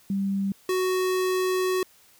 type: tone pair in turn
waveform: sine / square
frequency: 196.4 / 370.8 Hz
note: G3 / F#4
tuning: +4 / +4 cents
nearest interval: major seventh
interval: 1100 cents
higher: second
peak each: -23 dBFS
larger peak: neither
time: 0.1-0.52 / 0.69-1.83 s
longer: second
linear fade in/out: 2 ms
effects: white hiss -57 dBFS RMS until 2.19 s